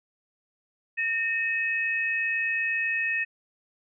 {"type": "tone pair together", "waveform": "sine", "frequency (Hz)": [1831, 2559], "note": ["A#6", "D#7"], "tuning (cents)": [-32, 48], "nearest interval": "tritone", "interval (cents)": 580, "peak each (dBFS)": -27, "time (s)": [0.97, 3.25], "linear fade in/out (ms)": 20, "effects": []}